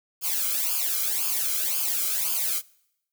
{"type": "noise with flanger", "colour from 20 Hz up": "blue", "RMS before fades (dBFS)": -26, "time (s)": [0.21, 2.62], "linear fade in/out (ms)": 50, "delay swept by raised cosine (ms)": [0.51, 1.12], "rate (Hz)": 1.9, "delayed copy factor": -1, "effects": ["noise-tail reverb RT60 0.8 s tail -24 dB re dry"]}